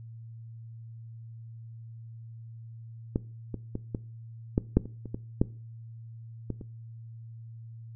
clicks, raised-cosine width 3 ms, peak -13 / -20 / -19 / -18 / -10 / -6 / -27 / -26 / -20 / -9 / -19 / -27 dBFS, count 12, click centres 3.159 / 3.543 / 3.754 / 3.948 / 4.579 / 4.77 / 4.856 / 5.057 / 5.145 / 5.415 / 6.503 / 6.612 s, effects noise-tail reverb RT60 0.4 s tail -20 dB re dry + added 114 Hz sine -42 dBFS peak until 7.95 s

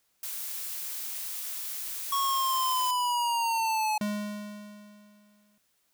blue noise, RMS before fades -36 dBFS, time 0.23-2.91 s, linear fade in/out 2 ms
square linear sweep, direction down, 1108.7 to 850 Hz, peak -26 dBFS, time 2.12-3.98 s, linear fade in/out 5 ms
square tone with exponential decay, 207.8 Hz, G#3, 1 cent sharp, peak -27 dBFS, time 4.01-5.58 s, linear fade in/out 2 ms, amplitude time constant 340 ms
effects white hiss -72 dBFS RMS until 5.93 s

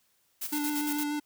blue noise with tremolo, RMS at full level -34 dBFS, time 0.41-1.04 s, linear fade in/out 10 ms, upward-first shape square, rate 8.7 Hz, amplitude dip 60%
square tone with vibrato, 295.1 Hz, D4, 8 cents sharp, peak -30 dBFS, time 0.52-1.2 s, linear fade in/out 10 ms, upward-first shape square, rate 6.8 Hz, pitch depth 12 cents each way
effects white hiss -70 dBFS RMS until 1.25 s

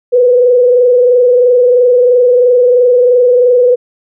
sine tone with frequency modulation, 493.9 Hz, B4, in tune, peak -4 dBFS, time 0.12-3.76 s, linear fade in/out 20 ms, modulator 23 Hz, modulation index 0.62, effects none

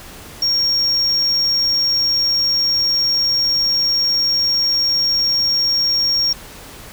sine tone, 5560 Hz, F8, 9 cents flat, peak -11 dBFS, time 0.42-6.33 s, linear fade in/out 5 ms, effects tanh soft clip ceiling -13 dBFS + pink hiss -37 dBFS RMS until 6.92 s

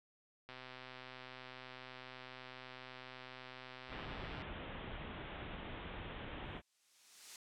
click train, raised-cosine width 0.3 ms, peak -34 dBFS, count 504, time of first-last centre 0.49-4.42 s, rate 128 Hz
pink low-pass noise, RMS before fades -47 dBFS, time 3.88-6.62 s, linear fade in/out 50 ms, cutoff 3600 Hz, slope 96 dB/octave
blue noise with exponential growth, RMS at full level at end -44 dBFS, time 6.44-7.36 s, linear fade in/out 1 ms, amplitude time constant 200 ms
effects low-pass 7000 Hz 12 dB/octave

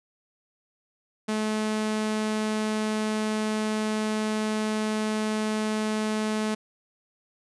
sawtooth tone, 215.5 Hz, A3, 36 cents flat, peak -21 dBFS, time 1.28-6.55 s, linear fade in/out 10 ms, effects resampled to 24000 Hz

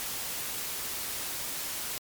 white noise, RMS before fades -35 dBFS, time 0-1.98 s, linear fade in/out 0 ms, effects MP3 96 kbps

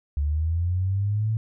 sine linear sweep, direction up, 70.3 to 112.2 Hz, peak -21 dBFS, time 0.17-1.37 s, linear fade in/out 0 ms, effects none

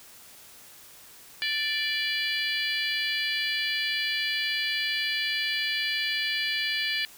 harmonic tone with a mistuned harmonic, 587.3 Hz, D5, in tune, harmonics 3 / 4 / 5 / 6 / 7 / 8, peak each -31 / -32 / -33 / -34 / -34 / -35 dBFS, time 1.42-7.05 s, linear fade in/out 0 ms, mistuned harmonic 6, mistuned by -63 cents, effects white hiss -50 dBFS RMS until 7.17 s

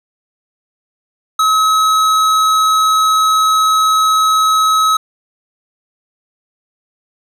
triangle tone with hard clipping, 1282 Hz, E6, 49 cents flat, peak -11 dBFS, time 1.39-4.97 s, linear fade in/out 5 ms, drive 18 dB, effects none

